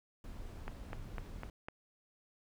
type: noise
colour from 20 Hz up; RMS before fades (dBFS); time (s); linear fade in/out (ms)
brown; -46; 0.24-1.5; 2
type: click train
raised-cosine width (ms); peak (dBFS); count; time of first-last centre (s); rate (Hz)
0.5; -27; 5; 0.68-1.685; 3.98
effects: none